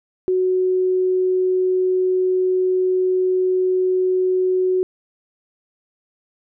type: tone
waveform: sine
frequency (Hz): 370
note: F#4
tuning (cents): 0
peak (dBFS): -15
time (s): 0.28-4.83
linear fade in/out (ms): 0
effects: none